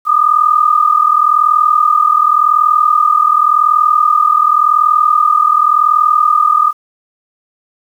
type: tone pair together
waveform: sine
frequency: 1200 / 1240.9 Hz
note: D6 / D#6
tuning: +37 / -5 cents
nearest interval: minor second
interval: 58 cents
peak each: -10 dBFS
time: 0.05-6.73 s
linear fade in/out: 50 ms
effects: 7-bit